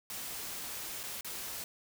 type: noise with dropouts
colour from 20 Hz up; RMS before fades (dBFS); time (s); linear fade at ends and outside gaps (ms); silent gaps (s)
white; -41; 0.1-1.64; 1; 1.032-1.036 / 1.209-1.246
effects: none